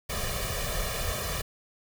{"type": "noise with comb filter", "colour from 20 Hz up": "pink", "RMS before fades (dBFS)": -31, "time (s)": [0.09, 1.42], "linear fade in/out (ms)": 10, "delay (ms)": 1.7, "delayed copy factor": 0.95, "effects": []}